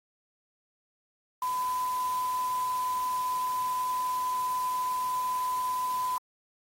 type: tone in noise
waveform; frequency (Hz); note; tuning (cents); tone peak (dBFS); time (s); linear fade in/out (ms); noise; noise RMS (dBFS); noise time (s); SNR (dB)
sine; 1006; B5; +32; -27; 1.42-6.18; 2; white; -44; 1.42-6.18; +14
effects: AAC 48 kbps